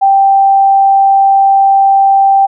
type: tone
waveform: sine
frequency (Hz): 784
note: G5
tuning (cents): 0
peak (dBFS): -4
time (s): 0.01-2.47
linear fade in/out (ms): 20
effects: none